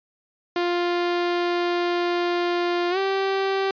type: tone with pitch glide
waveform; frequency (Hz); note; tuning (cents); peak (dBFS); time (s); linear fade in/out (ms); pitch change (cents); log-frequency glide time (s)
sawtooth; 349.9 to 388.2; F4 to G4; +3 to -17; -17; 0.56-3.71; 2; +180; 2.9-2.98
effects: resampled to 11025 Hz